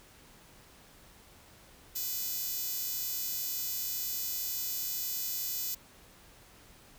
5% pulse tone with high-pass filter, 501 Hz, B4, 25 cents sharp, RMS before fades -35 dBFS, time 1.95-5.75 s, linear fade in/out 10 ms, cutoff 10000 Hz, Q 0.71, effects pink hiss -57 dBFS RMS until 6.98 s

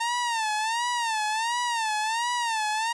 sawtooth tone with vibrato, 910 Hz, A#5, 42 cents flat, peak -21 dBFS, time 0-2.93 s, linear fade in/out 10 ms, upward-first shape sine, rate 1.4 Hz, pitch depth 120 cents each way, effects resampled to 22050 Hz + 9-bit

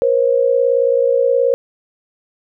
sine tone pair together, 479.3 / 538 Hz, A#4 / C5, +48 / +48 cents, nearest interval major second, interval 200 cents, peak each -14 dBFS, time 0.02-1.54 s, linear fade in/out 0 ms, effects none

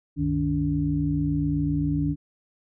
sine tone cluster, 66.6 / 95 / 153.9 / 286.9 Hz, C2 / F#2 / D#3 / D4, +31 / +46 / -19 / -40 cents, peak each -31 / -34 / -25 / -25 dBFS, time 0.16-2.16 s, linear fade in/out 50 ms, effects none

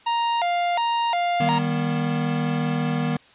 45% pulse tone with vibrato, 809 Hz, G#5, 46 cents flat, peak -20 dBFS, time 0.06-1.59 s, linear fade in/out 10 ms, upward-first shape square, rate 1.4 Hz, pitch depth 250 cents each way
square chord, Eb augmented, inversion none, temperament equal with one note detuned, 155.56 / 196 / 240.9 Hz, Eb3 / G3 / B3, 0 / 0 / -43 cents, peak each -25 / -31 / -26 dBFS, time 1.4-3.17 s, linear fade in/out 5 ms
effects white hiss -52 dBFS RMS until 3.34 s + resampled to 8000 Hz

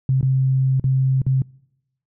sine tone with dropouts, 132.2 Hz, C3, 18 cents sharp, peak -14 dBFS, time 0.09-1.42 s, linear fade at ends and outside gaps 2 ms, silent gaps 0.211-0.228 / 0.798-0.841 / 1.218-1.265 s, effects noise-tail reverb RT60 0.9 s tail -26 dB re dry

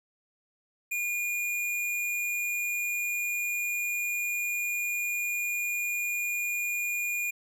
square tone, 2430 Hz, D#7, 42 cents flat, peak -29 dBFS, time 0.91-7.31 s, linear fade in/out 10 ms, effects none

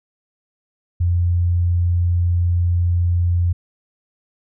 sine tone, 87.31 Hz, F2, in tune, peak -14 dBFS, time 1-3.53 s, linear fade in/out 10 ms, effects none

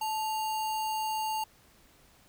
sine tone with sample-and-hold, 873 Hz, A5, 14 cents flat, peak -29 dBFS, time 0.01-1.44 s, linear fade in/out 5 ms, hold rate 3675 Hz, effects pink hiss -61 dBFS RMS until 2.28 s

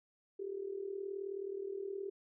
sine tone with amplitude modulation, 393.5 Hz, G4, 7 cents sharp, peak -35 dBFS, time 0.39-2.1 s, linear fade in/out 10 ms, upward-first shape sine, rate 39 Hz, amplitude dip 75%, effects none

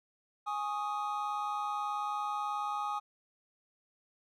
triangle chord, Ab suspended fourth, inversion none, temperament just, 830.6 / 1107.5 / 1245.9 Hz, Ab5 / Db6 / Eb6, 0 / -2 / +2 cents, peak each -34 / -40 / -34 dBFS, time 0.46-3 s, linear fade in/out 20 ms, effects none

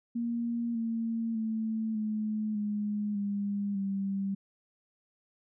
sine tone with pitch steps, 234.8 / 227.9 / 221.1 / 214.6 / 208.2 / 202.1 / 196.08 Hz, A#3 / A#3 / A3 / A3 / G#3 / G#3 / G3, +13 / -39 / +9 / -43 / +5 / -47 / +1 cents, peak -29 dBFS, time 0.15-4.35 s, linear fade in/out 10 ms, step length 600 ms, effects none

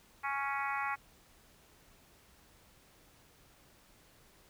harmonic tone, 277.6 Hz, C#4, 3 cents sharp, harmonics 3 / 4 / 5 / 6 / 7 / 8 / 9, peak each -38 / -38 / -40 / -45 / -41 / -43 / -46 dBFS, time 0.23-0.96 s, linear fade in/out 20 ms, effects pink hiss -63 dBFS RMS until 4.49 s

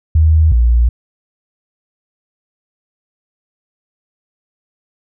sine tone pair in turn, 79 / 59.06 Hz, D#2 / A#1, +27 / +23 cents, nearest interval perfect fourth, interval 504 cents, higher first, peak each -6 / -7 dBFS, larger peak first, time 0.15-0.52 / 0.52-0.89 s, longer neither, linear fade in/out 5 ms, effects none

